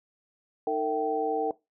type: tone cluster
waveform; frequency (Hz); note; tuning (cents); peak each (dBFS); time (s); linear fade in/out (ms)
sine; 310.6 / 453.8 / 663 / 774; D#4 / A#4 / E5 / G5; -3 / -47 / +10 / -22; -35 / -27 / -35 / -29; 0.67-1.51; 2
effects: noise-tail reverb RT60 0.2 s tail -19 dB re dry